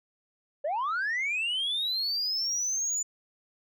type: linear sweep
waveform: sine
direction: up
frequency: 545 to 7040 Hz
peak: -25 dBFS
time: 0.64-3.03 s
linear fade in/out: 10 ms
effects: tanh soft clip ceiling -25 dBFS